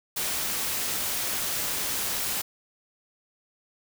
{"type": "noise", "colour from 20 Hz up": "white", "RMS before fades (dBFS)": -29, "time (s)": [0.16, 2.42], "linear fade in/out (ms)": 10, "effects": []}